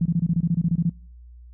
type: tone bursts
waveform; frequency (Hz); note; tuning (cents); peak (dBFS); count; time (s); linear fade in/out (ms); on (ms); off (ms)
sine; 168.9; E3; +42; -17; 13; 0.01-0.896; 5; 46; 24
effects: noise-tail reverb RT60 0.5 s tail -24 dB re dry + added 60 Hz sine -42 dBFS peak until 1.53 s